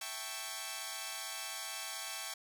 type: chord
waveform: 5% pulse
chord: A dominant seventh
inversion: second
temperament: equal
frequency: 659.3 / 784 / 880 / 1108.7 Hz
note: E5 / G5 / A5 / C#6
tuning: 0 / 0 / 0 / 0 cents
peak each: -36 / -33 / -36 / -32 dBFS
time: 0.01-2.34 s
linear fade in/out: 5 ms
effects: none